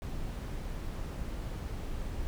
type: noise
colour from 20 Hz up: brown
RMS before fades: -37 dBFS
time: 0.02-2.27 s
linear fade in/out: 0 ms
effects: none